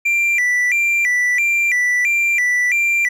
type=tone with vibrato; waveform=triangle; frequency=2161 Hz; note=C#7; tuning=45 cents flat; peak=-12 dBFS; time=0.05-3.09 s; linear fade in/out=10 ms; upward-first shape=square; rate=1.5 Hz; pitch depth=160 cents each way; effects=none